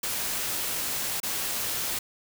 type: noise with dropouts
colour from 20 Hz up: white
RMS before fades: -30 dBFS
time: 0.03-1.99 s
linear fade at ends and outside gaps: 5 ms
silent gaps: 1.202-1.231 s
effects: none